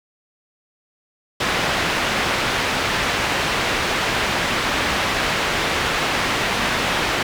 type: low-pass noise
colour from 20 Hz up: white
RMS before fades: -21 dBFS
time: 1.4-7.23 s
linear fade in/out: 5 ms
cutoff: 2600 Hz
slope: 12 dB/octave
effects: none